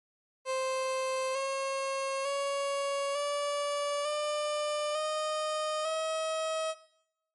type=tone with pitch steps; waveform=30% pulse; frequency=523.3 / 540.8 / 558.9 / 577.6 / 597 / 616.9 / 637.6 Hz; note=C5 / C#5 / C#5 / D5 / D5 / D#5 / D#5; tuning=0 / -43 / +14 / -29 / +28 / -15 / +42 cents; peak=-27 dBFS; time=0.45-6.75 s; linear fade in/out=50 ms; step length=900 ms; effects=noise-tail reverb RT60 0.8 s tail -18 dB re dry + MP3 48 kbps